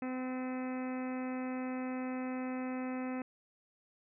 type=harmonic tone with a mistuned harmonic; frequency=255.9 Hz; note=C4; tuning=38 cents flat; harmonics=1 / 2 / 3 / 4 / 5 / 6 / 7 / 8 / 9 / 10; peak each=-36 / -44 / -47 / -52 / -51 / -56 / -55 / -53 / -59 / -54 dBFS; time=0.02-3.22 s; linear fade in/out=2 ms; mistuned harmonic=5; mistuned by=+20 cents; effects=none